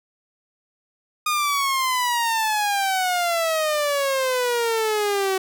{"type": "exponential sweep", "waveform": "sawtooth", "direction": "down", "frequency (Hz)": [1233, 376.1], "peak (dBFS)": -16, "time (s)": [1.26, 5.38], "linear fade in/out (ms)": 5, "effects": []}